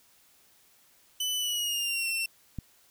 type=tone with pitch glide; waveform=sawtooth; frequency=2999 to 2703 Hz; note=F#7 to E7; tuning=+23 to +43 cents; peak=-25 dBFS; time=1.2-2.26 s; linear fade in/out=5 ms; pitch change=-180 cents; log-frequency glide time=1.37-2.09 s
type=click; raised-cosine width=5 ms; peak=-22 dBFS; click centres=2.587 s
effects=white hiss -62 dBFS RMS until 2.9 s